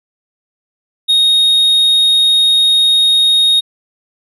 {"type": "tone", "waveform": "triangle", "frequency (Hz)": 3729, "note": "A#7", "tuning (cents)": 0, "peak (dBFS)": -6, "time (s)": [1.08, 3.61], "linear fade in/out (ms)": 20, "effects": ["resampled to 32000 Hz"]}